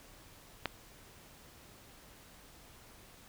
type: click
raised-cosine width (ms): 0.3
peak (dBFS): -16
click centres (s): 0.657
effects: pink hiss -57 dBFS RMS until 3.28 s